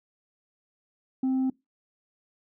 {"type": "tone", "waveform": "sine", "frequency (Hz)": 261.6, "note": "C4", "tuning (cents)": 0, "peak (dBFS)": -20, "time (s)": [1.23, 1.5], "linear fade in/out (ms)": 5, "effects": ["noise-tail reverb RT60 0.2 s tail -24 dB re dry", "tanh soft clip ceiling -22 dBFS"]}